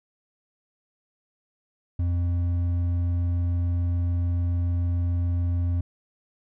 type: tone with hard clipping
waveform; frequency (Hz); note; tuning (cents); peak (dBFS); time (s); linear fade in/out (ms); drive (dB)
triangle; 87.31; F2; 0; -23; 1.99-5.81; 5; 8
effects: none